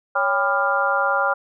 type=harmonic tone with a mistuned harmonic; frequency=199.3 Hz; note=G3; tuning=29 cents sharp; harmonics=3 / 4 / 5 / 6 / 7; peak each=-24 / -24 / -26 / -25 / -21 dBFS; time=0.15-1.34 s; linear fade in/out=10 ms; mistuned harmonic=3; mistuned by=-120 cents; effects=none

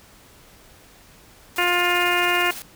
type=noise with tremolo; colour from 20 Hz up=white; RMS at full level=-33 dBFS; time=1.56-2.62 s; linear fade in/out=0 ms; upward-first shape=triangle; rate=18 Hz; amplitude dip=50%
type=harmonic tone; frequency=353.2 Hz; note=F4; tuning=20 cents sharp; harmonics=1 / 2 / 3 / 4 / 5 / 6 / 7 / 8; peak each=-26 / -26 / -26 / -26 / -26 / -26 / -26 / -26 dBFS; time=1.58-2.51 s; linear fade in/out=5 ms
effects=pink hiss -50 dBFS RMS until 2.75 s

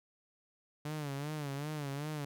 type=tone with vibrato; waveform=sawtooth; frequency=145.9 Hz; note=D3; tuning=11 cents flat; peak=-33 dBFS; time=0.85-2.25 s; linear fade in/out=5 ms; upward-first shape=sine; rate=2.6 Hz; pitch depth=100 cents each way; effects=none

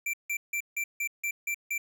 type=tone bursts; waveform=square; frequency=2349 Hz; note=D7; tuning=in tune; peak=-29 dBFS; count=8; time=0.06-1.78 s; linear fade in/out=5 ms; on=75 ms; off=160 ms; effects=none

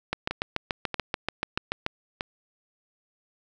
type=two click trains; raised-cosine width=0.3 ms; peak=-13 / -10 dBFS; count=4 / 13; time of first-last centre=0.31-2.209 / 0.13-1.864 s; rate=1.58 / 6.92 Hz; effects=none

